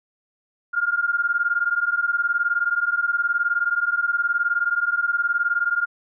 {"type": "beating tone pair", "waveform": "sine", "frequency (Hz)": [1400, 1419], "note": ["F6", "F6"], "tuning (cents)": [4, 27], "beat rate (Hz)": 19, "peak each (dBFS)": -22, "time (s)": [0.73, 5.86], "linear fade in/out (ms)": 20, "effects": []}